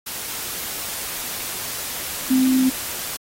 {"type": "tone in noise", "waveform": "sine", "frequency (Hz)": 259.8, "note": "C4", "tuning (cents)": -12, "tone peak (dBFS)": -14, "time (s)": [2.3, 2.7], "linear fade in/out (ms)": 10, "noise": "white", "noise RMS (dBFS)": -29, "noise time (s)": [0.06, 3.17], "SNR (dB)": 12, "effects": ["AAC 48 kbps"]}